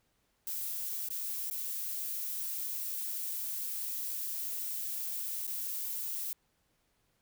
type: noise with dropouts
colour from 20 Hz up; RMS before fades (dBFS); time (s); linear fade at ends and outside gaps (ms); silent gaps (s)
violet; -37; 0.47-6.33; 1; 1.087-1.104 / 1.5-1.51 / 5.468-5.476
effects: pink hiss -75 dBFS RMS until 7.21 s